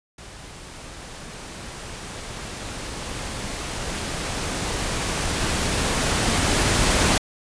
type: noise with level ramp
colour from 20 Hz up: pink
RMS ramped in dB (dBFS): -41 to -18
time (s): 0.18-7.18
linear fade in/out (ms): 5
effects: resampled to 22050 Hz